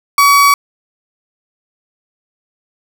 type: tone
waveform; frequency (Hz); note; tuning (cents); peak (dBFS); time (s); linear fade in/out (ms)
35% pulse; 1134; C#6; +39; -4; 0.18-0.54; 2
effects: none